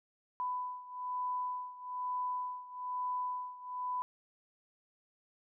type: beating tone pair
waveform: sine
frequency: 997 / 998.1 Hz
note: B5 / B5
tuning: +16 / +18 cents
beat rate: 1.1 Hz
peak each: -37 / -40 dBFS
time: 0.4-4.02 s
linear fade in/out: 0 ms
effects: none